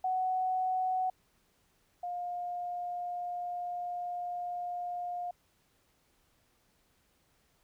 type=tone pair in turn; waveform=sine; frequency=744 / 708.9 Hz; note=F#5 / F5; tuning=+9 / +26 cents; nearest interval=minor second; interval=83 cents; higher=first; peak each=-28 / -34 dBFS; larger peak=first; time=0.04-1.1 / 2.03-5.31 s; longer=second; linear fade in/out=5 ms; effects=pink hiss -71 dBFS RMS until 7.63 s